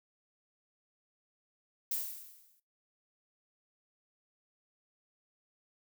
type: noise with exponential decay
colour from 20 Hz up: violet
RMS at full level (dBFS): -32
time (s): 1.91-2.6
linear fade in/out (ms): 5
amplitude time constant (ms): 150
effects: noise-tail reverb RT60 0.2 s tail -18 dB re dry